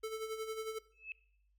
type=tone with tremolo; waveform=square; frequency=440 Hz; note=A4; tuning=in tune; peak=-37 dBFS; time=0.03-0.79 s; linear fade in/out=10 ms; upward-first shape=sine; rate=11 Hz; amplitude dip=60%
type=tone with exponential growth; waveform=sine; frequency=2603 Hz; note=E7; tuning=22 cents flat; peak=-37 dBFS; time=0.92-1.12 s; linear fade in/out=1 ms; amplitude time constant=42 ms
effects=noise-tail reverb RT60 0.7 s tail -20 dB re dry + added 50 Hz sine -70 dBFS peak until 1.58 s